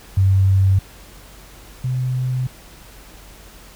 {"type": "tone pair in turn", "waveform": "sine", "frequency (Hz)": [96, 127.66], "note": ["G2", "C3"], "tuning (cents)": [-36, -42], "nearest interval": "perfect fourth", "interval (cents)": 494, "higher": "second", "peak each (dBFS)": [-11, -18], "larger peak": "first", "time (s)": [[0.17, 0.79], [1.84, 2.47]], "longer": "second", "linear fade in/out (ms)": 5, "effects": ["added 47 Hz sine -44 dBFS peak until 3.75 s", "pink hiss -44 dBFS RMS until 3.75 s"]}